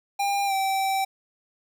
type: tone with pitch glide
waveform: square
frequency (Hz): 801 to 774.6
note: G5 to G5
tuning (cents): +37 to -21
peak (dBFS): -23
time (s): 0.19-1.05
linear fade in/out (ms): 10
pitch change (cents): -58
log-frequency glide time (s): 0.46-0.53
effects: 10-bit